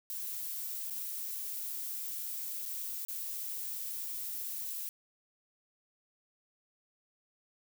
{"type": "noise with dropouts", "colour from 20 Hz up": "violet", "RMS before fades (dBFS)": -39, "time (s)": [0.1, 4.89], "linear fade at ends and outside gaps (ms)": 0, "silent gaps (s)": [[0.899, 0.907], [2.654, 2.66], [3.05, 3.084]], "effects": []}